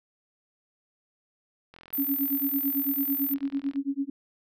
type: click train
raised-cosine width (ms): 0.3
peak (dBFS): -32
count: 87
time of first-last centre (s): 1.74-3.759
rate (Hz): 42.6
type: tone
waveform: sine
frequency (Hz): 14080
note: A9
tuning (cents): 0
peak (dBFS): -27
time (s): 1.93-3.34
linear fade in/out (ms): 5
type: tone with tremolo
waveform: sine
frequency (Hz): 277.2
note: C#4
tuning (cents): 0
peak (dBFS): -23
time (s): 1.98-4.1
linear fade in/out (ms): 5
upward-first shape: sine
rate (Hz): 9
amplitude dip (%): 100
effects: none